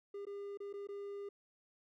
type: tone with dropouts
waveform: triangle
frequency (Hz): 402.8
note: G4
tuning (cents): +47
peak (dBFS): -40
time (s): 0.14-1.29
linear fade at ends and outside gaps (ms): 5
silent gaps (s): 0.253-0.267 / 0.574-0.602 / 0.729-0.737 / 0.872-0.887
effects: none